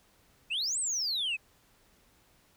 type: exponential two-way sweep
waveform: sine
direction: up then down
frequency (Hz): 2477 to 8590 to 2477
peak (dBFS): -27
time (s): 0.5-1.37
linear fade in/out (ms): 20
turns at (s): 0.79
effects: tanh soft clip ceiling -27 dBFS + pink hiss -65 dBFS RMS until 2.56 s